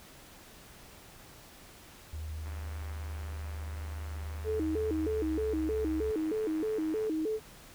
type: tone with pitch glide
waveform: sine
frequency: 77.78 to 70.1 Hz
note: D#2 to C#2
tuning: 0 to +20 cents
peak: -36 dBFS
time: 2.13-6.11 s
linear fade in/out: 0 ms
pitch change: -180 cents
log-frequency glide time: 5.07-5.26 s
type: click train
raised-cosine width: 0.5 ms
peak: -35 dBFS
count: 455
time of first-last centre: 2.46-7.069 s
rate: 98.5 Hz
type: tone with vibrato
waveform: sine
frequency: 370 Hz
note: F#4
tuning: in tune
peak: -29 dBFS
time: 4.44-7.4 s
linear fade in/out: 50 ms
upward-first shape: square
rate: 3.2 Hz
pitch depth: 280 cents each way
effects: pink hiss -53 dBFS RMS until 7.74 s